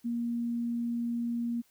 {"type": "tone", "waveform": "sine", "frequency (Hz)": 235.9, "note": "A#3", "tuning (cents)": 21, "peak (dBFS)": -29, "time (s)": [0.04, 1.62], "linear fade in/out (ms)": 20, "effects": ["white hiss -67 dBFS RMS until 1.7 s"]}